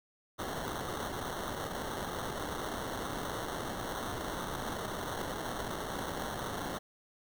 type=noise with sample-and-hold; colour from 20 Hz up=violet; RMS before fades=-38 dBFS; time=0.38-6.79 s; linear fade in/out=20 ms; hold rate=2450 Hz; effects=none